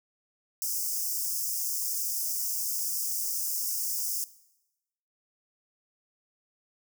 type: high-pass noise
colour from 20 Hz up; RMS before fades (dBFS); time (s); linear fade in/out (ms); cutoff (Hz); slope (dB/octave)
white; -31; 0.62-4.24; 0; 5000; 96
effects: noise-tail reverb RT60 0.9 s tail -18 dB re dry